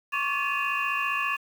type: tone cluster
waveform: sine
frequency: 1096 / 1151 / 1721 / 2510 / 2757 Hz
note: C#6 / D6 / A6 / D#7 / F7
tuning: -20 / -35 / -39 / +15 / -23 cents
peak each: -31 dBFS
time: 0.12-1.37 s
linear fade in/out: 20 ms
effects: tanh soft clip ceiling -14 dBFS + 8-bit

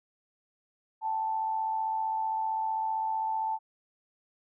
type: tone pair together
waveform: sine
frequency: 784 / 879.5 Hz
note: G5 / A5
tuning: 0 / -1 cents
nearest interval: major second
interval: 199 cents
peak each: -38 / -28 dBFS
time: 1.01-3.59 s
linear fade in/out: 50 ms
effects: none

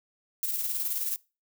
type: noise with tremolo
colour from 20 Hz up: violet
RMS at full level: -29 dBFS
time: 0.43-1.16 s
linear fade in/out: 0 ms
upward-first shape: square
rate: 19 Hz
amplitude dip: 40%
effects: noise-tail reverb RT60 0.3 s tail -23 dB re dry

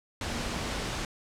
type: tone in noise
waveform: sine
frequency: 235.7 Hz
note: A#3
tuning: 19 cents sharp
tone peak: -41 dBFS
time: 0.27-0.71 s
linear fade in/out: 2 ms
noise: pink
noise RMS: -33 dBFS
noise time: 0.21-1.05 s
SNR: -11 dB
effects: low-pass 7000 Hz 12 dB/octave

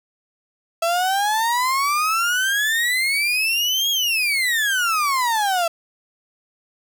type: exponential two-way sweep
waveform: 35% pulse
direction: up then down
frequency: 659.3 to 3322 to 659.3 Hz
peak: -16 dBFS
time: 0.82-5.68 s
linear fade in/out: 5 ms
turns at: 3.9 s
effects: 8-bit

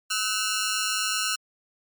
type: ring-modulated tone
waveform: 10% pulse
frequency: 1395 Hz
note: F6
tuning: 2 cents flat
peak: -13 dBFS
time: 0.1-1.36 s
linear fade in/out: 10 ms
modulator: 104 Hz
effects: MP3 96 kbps

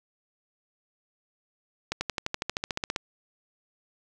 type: accelerating click train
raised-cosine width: 0.2 ms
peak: -11 dBFS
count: 15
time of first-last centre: 1.92-2.961 s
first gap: 90 ms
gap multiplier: 0.97
effects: none

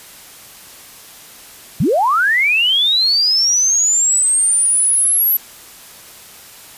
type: linear sweep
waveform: sine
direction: up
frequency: 108.6 to 11840 Hz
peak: -11 dBFS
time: 1.8-5.37 s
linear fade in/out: 5 ms
effects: white hiss -39 dBFS RMS until 6.77 s + resampled to 32000 Hz

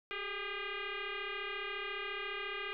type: tone with frequency modulation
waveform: sine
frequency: 421.2 Hz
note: G#4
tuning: 24 cents sharp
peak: -37 dBFS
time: 0.11-2.73 s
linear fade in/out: 0 ms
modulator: 404 Hz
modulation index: 6.7
effects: none

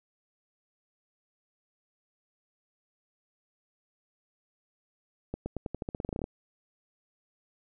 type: accelerating click train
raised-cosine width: 2 ms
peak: -20 dBFS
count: 16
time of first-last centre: 5.34-6.241 s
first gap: 120 ms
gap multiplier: 0.89
effects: none

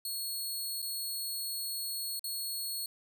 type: tone with dropouts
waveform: 15% pulse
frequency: 4336 Hz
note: C#8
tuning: 39 cents flat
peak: -28 dBFS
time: 0.05-2.86 s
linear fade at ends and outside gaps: 2 ms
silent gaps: 0.819-0.825 / 2.194-2.241 s
effects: none

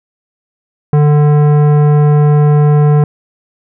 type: tone with tanh clipping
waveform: sine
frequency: 148.1 Hz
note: D3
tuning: 15 cents sharp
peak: -7 dBFS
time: 0.93-3.04 s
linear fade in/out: 2 ms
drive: 15 dB
effects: none

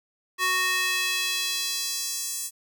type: tone with high-pass filter sweep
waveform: square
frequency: 370 Hz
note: F#4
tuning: in tune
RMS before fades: -27 dBFS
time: 0.38-2.51 s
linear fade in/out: 50 ms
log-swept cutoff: 1400 to 8000 Hz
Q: 1.4
effects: none

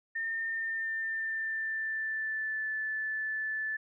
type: tone with pitch glide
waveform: sine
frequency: 1814 to 1747.2 Hz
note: A#6 to A6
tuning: -48 to -13 cents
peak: -31 dBFS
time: 0.15-3.77 s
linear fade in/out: 10 ms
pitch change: -65 cents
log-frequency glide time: 0.46-2.69 s
effects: none

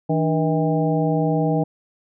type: harmonic tone with a mistuned harmonic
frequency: 160 Hz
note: D#3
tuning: 49 cents sharp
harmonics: 1 / 2 / 3 / 4 / 5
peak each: -20 / -23 / -25 / -26 / -27 dBFS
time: 0.09-1.64 s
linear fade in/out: 10 ms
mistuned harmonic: 2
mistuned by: -120 cents
effects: none

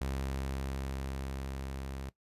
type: tone with level ramp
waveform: sawtooth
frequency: 67.2 Hz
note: C2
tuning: 47 cents sharp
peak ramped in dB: -29 to -35 dBFS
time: 0.01-2.09 s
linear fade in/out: 0 ms
effects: noise-tail reverb RT60 0.1 s tail -18 dB re dry + resampled to 32000 Hz

